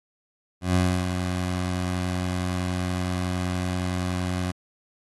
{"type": "tone with ADSR envelope", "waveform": "20% pulse", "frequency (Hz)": 90.7, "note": "F#2", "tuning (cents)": -34, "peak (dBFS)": -13, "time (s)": [0.61, 4.52], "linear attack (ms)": 140, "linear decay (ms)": 290, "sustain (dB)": -7, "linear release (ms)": 17, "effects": ["AAC 32 kbps"]}